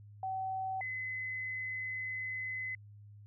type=tone pair in turn; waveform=sine; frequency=761 / 2032 Hz; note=F#5 / B6; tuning=+48 / +49 cents; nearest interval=octave + perfect fourth; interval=1701 cents; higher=second; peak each=-34 / -36 dBFS; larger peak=first; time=0.23-0.81 / 0.81-2.75 s; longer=second; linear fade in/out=2 ms; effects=added 103 Hz sine -51 dBFS peak until 3.26 s